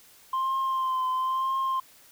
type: tone with vibrato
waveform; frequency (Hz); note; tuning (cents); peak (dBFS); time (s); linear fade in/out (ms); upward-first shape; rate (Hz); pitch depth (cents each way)
sine; 1046.5; C6; 0; -22; 0.33-1.8; 5; triangle; 1; 34
effects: tanh soft clip ceiling -23 dBFS + white hiss -55 dBFS RMS until 2.11 s